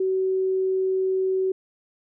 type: tone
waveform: sine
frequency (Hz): 377.9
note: F#4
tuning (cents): +37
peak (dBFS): -20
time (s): 0-1.52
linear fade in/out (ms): 5
effects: none